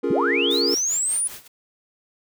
triangle chord, Bb minor seventh, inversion first, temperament equal, 277.2 / 349.2 / 415.3 / 466.2 Hz, Db4 / F4 / Ab4 / Bb4, 0 / 0 / 0 / 0 cents, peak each -24 dBFS, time 0.03-0.75 s, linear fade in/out 10 ms
sine linear sweep, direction up, 98 to 9956 Hz, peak -20 dBFS, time 0.1-1.28 s, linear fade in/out 10 ms
white noise with tremolo, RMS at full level -37 dBFS, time 0.5-1.48 s, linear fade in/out 10 ms, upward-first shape sine, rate 5.1 Hz, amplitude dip 85%
effects none

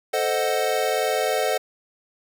square chord, A diminished seventh, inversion none, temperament equal, 440 / 523.3 / 622.3 / 740 Hz, A4 / C5 / Eb5 / Gb5, 0 / 0 / 0 / 0 cents, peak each -27 dBFS, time 0.13-1.58 s, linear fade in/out 10 ms, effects none

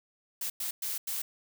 blue noise bursts at uneven times, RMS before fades -34 dBFS, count 4, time 0.41-0.5 / 0.6-0.71 / 0.82-0.98 / 1.07-1.22 s, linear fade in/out 5 ms, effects none

